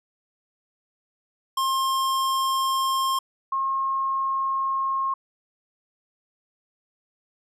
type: tone pair in turn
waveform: square / sine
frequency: 1065 / 1076.1 Hz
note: C6 / C6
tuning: +30 / +48 cents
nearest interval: unison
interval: 18 cents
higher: second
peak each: -22 dBFS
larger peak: neither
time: 1.57-3.19 / 3.52-5.14 s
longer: neither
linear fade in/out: 5 ms
effects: resampled to 32000 Hz